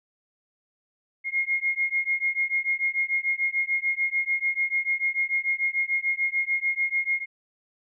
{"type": "beating tone pair", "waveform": "sine", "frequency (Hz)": [2141, 2147.8], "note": ["C7", "C7"], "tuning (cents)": [39, 45], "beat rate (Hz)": 6.8, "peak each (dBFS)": -26, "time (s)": [1.24, 7.26], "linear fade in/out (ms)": 50, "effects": []}